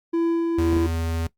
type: tone with tremolo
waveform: triangle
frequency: 334.5 Hz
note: E4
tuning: 25 cents sharp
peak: -16 dBFS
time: 0.13-0.87 s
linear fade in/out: 10 ms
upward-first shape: sine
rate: 2.1 Hz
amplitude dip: 25%
type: tone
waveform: square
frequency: 82.41 Hz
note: E2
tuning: in tune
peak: -24 dBFS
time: 0.58-1.27 s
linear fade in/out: 5 ms
type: clicks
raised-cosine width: 2 ms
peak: -17 dBFS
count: 2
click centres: 0.73 / 0.767 s
effects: noise-tail reverb RT60 0.1 s tail -19 dB re dry + Opus 48 kbps